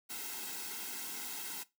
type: noise with comb filter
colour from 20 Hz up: white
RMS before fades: -42 dBFS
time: 0.09-1.64 s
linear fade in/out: 20 ms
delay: 1.7 ms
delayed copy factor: -0.9
effects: noise-tail reverb RT60 0.2 s tail -18 dB re dry + high-pass 200 Hz 12 dB/octave

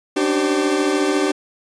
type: tone cluster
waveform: 40% pulse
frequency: 284.4 / 298.3 / 384.8 / 526 Hz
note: C#4 / D4 / G4 / C5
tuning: +45 / +27 / -32 / +9 cents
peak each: -26 / -19 / -19 / -26 dBFS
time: 0.16-1.32 s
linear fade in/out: 10 ms
effects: resampled to 22050 Hz

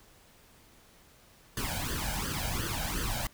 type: noise with flanger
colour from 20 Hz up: pink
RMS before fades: -33 dBFS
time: 1.57-3.27 s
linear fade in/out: 2 ms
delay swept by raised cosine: 0.63 to 1.33 ms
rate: 2.8 Hz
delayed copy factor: +0.8
effects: pink hiss -59 dBFS RMS until 3.33 s

